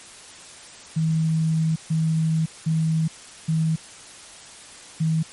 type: tone bursts at uneven times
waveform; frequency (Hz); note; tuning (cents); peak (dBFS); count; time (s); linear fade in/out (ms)
sine; 160.1; D#3; +50; -18; 5; 0.96-1.76 / 1.9-2.46 / 2.66-3.08 / 3.48-3.76 / 5-5.23; 10
effects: white hiss -43 dBFS RMS until 5.32 s + MP3 48 kbps